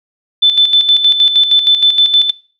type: tone with tremolo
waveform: sine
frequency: 3520 Hz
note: A7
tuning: in tune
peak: -4 dBFS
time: 0.42-2.31 s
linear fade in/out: 10 ms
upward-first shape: square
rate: 6.4 Hz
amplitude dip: 55%
effects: noise-tail reverb RT60 0.4 s tail -22 dB re dry